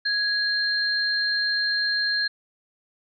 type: tone pair together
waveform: sine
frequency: 1661.2 / 4186 Hz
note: G#6 / C8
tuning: 0 / 0 cents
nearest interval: octave + major third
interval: 1600 cents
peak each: -24 dBFS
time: 0.05-2.28 s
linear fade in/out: 10 ms
effects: none